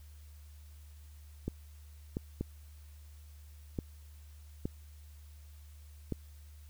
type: clicks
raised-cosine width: 3 ms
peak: -21 dBFS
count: 6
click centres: 1.48 / 2.169 / 2.41 / 3.788 / 4.655 / 6.123 s
effects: added 74 Hz sine -50 dBFS peak until 6.69 s + white hiss -65 dBFS RMS until 6.69 s